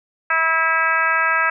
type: harmonic tone with a mistuned harmonic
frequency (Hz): 324.5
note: E4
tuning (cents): -27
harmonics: 2 / 3 / 4 / 5 / 6 / 7 / 8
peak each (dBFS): -29 / -25 / -20 / -19 / -24 / -27 / -27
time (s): 0.3-1.5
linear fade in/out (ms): 5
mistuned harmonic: 6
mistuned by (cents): +16
effects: none